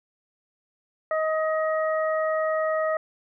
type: harmonic tone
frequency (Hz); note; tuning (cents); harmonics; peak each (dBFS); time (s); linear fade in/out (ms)
630; D#5; +21; 1 / 2 / 3; -23 / -29 / -33; 1.11-2.97; 2
effects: none